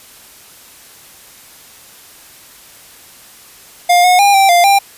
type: tone with pitch steps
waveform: square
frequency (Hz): 706 / 725 / 806 / 781 / 698 / 795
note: F5 / F#5 / G5 / G5 / F5 / G5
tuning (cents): +19 / -35 / +48 / -7 / -1 / +24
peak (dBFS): -7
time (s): 3.89-4.79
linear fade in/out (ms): 10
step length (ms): 150
effects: white hiss -40 dBFS RMS until 4.97 s + resampled to 32000 Hz